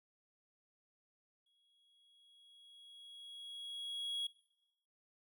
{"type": "tone with exponential growth", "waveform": "triangle", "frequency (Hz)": 3322, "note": "G#7", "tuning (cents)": 0, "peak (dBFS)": -34, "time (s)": [1.46, 4.27], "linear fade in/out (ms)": 5, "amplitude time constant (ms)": 610, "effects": ["noise-tail reverb RT60 1.0 s tail -20 dB re dry"]}